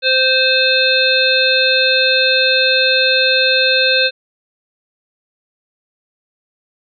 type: harmonic tone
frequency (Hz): 520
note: C5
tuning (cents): -11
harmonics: 1 / 3 / 5 / 7 / 8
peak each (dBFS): -17 / -17 / -17 / -17 / -17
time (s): 0.02-4.11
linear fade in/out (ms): 50
effects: none